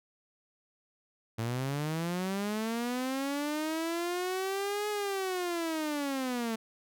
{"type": "linear two-way sweep", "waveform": "sawtooth", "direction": "up then down", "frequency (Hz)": [110.2, 421.3, 220.2], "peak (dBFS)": -27, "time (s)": [1.38, 6.56], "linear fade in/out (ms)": 10, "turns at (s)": 4.89, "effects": []}